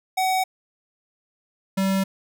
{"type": "tone pair in turn", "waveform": "square", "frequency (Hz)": [752, 192.84], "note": ["F#5", "G3"], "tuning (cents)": [28, -28], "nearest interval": "2 octaves", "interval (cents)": 2356, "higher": "first", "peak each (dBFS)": -20, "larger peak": "neither", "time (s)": [[0.17, 0.44], [1.77, 2.04]], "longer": "neither", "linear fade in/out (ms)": 10, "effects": []}